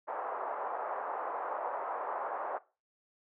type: band-pass noise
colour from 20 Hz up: white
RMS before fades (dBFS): -37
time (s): 0.07-2.59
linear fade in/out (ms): 20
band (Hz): 530 to 1100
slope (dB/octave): 24
effects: noise-tail reverb RT60 0.3 s tail -19 dB re dry + low-pass 2000 Hz 12 dB/octave